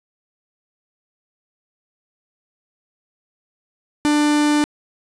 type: tone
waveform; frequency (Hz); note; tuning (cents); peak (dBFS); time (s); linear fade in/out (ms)
45% pulse; 296.7; D4; +18; -14; 4.05-4.64; 0
effects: resampled to 24000 Hz + 7-bit